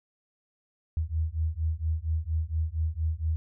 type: beating tone pair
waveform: sine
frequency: 77.78 / 82.08 Hz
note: D#2 / E2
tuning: 0 / -7 cents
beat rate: 4.3 Hz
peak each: -29 dBFS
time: 0.97-3.36 s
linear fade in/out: 0 ms
effects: none